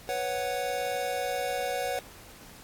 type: chord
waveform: square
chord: B suspended second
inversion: none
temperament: equal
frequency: 493.9 / 554.4 / 740 Hz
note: B4 / C#5 / F#5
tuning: 0 / 0 / 0 cents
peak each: -35 / -34 / -33 dBFS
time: 0.09-1.99 s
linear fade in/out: 0 ms
effects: pink hiss -50 dBFS RMS until 2.63 s + AAC 64 kbps